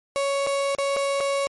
35% pulse tone with dropouts, 556 Hz, C#5, 5 cents sharp, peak -20 dBFS, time 0.16-1.47 s, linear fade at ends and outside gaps 0 ms, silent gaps 0.465-0.471 / 0.75-0.785 / 0.964-0.968 / 1.203-1.207 s, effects MP3 48 kbps

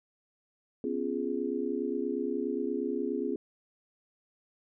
sine chord, C# dominant seventh, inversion third, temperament just, 249.5 / 277.2 / 346.5 / 415.8 Hz, B3 / C#4 / E#4 / G#4, +18 / 0 / -14 / +2 cents, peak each -35 / -35 / -35 / -34 dBFS, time 0.84-3.36 s, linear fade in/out 2 ms, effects none

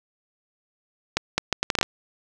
accelerating click train, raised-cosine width 0.2 ms, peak -3 dBFS, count 9, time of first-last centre 1.17-1.83 s, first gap 210 ms, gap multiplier 0.7, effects none

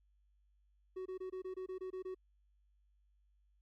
triangle tone bursts, 373.2 Hz, F#4, 15 cents sharp, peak -38 dBFS, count 10, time 0.96-2.147 s, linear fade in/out 10 ms, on 98 ms, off 23 ms, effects added 50 Hz sine -69 dBFS peak until 3.61 s + MP3 64 kbps

